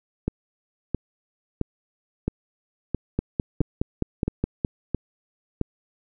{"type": "two click trains", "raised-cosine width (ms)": 3, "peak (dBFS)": [-10, -9], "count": [9, 8], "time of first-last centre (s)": [[0.28, 5.613], [3.19, 4.648]], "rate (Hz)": [1.5, 4.8], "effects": []}